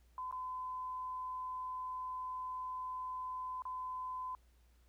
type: tone with dropouts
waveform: sine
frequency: 1017 Hz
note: C6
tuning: 50 cents flat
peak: -39 dBFS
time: 0.18-4.35 s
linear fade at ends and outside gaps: 1 ms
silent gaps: 0.312-0.325 / 3.621-3.653 s
effects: added 60 Hz sine -64 dBFS peak until 4.88 s + pink hiss -75 dBFS RMS until 4.88 s